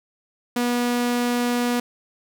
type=tone; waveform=sawtooth; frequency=242.5 Hz; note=B3; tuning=31 cents flat; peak=-16 dBFS; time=0.56-1.8 s; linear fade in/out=5 ms; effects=none